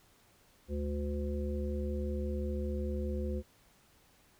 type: harmonic tone with a mistuned harmonic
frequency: 72.9 Hz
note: D2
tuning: 12 cents flat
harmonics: 1 / 3 / 5 / 7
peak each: -34 / -39 / -41 / -42 dBFS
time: 0.68-3.43 s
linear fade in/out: 50 ms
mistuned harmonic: 3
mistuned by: -42 cents
effects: pink hiss -65 dBFS RMS until 4.39 s